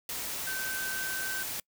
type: tone in noise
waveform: sine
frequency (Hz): 1541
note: G6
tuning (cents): -30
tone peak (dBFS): -34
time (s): 0.47-1.43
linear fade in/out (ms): 2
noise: white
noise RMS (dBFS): -36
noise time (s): 0.09-1.6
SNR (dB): -1
effects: noise-tail reverb RT60 0.1 s tail -26 dB re dry